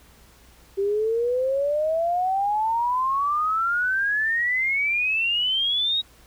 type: exponential sweep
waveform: sine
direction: up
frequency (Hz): 388.6 to 3818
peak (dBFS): -20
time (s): 0.77-6.02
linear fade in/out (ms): 20
effects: added 60 Hz sine -55 dBFS peak until 6.26 s + pink hiss -54 dBFS RMS until 6.26 s